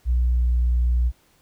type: tone with pitch glide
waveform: sine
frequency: 60.9 to 60.41 Hz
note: B1 to B1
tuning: -24 to -38 cents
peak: -15 dBFS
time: 0.05-1.12 s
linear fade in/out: 50 ms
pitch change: -14 cents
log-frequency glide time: 0.35-0.41 s
effects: tanh soft clip ceiling -14 dBFS + pink hiss -60 dBFS RMS until 1.41 s